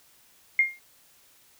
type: tone with exponential decay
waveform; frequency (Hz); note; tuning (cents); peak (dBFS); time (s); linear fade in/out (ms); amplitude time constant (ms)
sine; 2124; C7; +25; -14; 0.59-0.79; 2; 43
effects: white hiss -59 dBFS RMS until 1.59 s